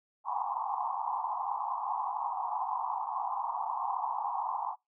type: band-pass noise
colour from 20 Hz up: pink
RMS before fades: -34 dBFS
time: 0.24-4.76 s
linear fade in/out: 50 ms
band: 760 to 1100 Hz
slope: 96 dB/octave
effects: noise-tail reverb RT60 0.2 s tail -25 dB re dry